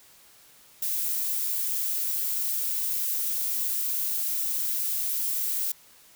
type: noise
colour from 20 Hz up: violet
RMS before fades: -28 dBFS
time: 0.82-5.72 s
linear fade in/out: 5 ms
effects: white hiss -55 dBFS RMS until 6.15 s